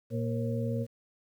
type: harmonic tone with a mistuned harmonic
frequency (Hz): 116.6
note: A#2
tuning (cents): +1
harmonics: 1 / 2 / 4 / 5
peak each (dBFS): -31 / -34 / -37 / -38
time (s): 0.1-0.87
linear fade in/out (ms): 50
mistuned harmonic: 5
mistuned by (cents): -120
effects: 10-bit